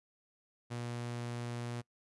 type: tone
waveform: sawtooth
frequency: 119.8 Hz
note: A#2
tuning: 48 cents sharp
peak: -34 dBFS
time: 0.7-1.82 s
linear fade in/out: 20 ms
effects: noise-tail reverb RT60 0.1 s tail -23 dB re dry + resampled to 24000 Hz